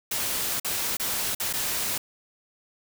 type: noise with dropouts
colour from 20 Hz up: white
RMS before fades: -28 dBFS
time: 0.11-1.98 s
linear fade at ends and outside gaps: 5 ms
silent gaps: 0.599-0.646 / 0.97-0.997 / 1.35-1.399 / 1.529-1.535 s
effects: none